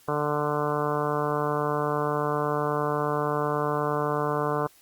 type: harmonic tone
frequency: 148.2 Hz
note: D3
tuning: 16 cents sharp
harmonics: 1 / 2 / 3 / 4 / 5 / 6 / 7 / 8 / 9 / 10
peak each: -32 / -34 / -29 / -32 / -34 / -37 / -31 / -34 / -38 / -40 dBFS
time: 0.08-4.67 s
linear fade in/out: 5 ms
effects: white hiss -57 dBFS RMS until 4.81 s + Opus 48 kbps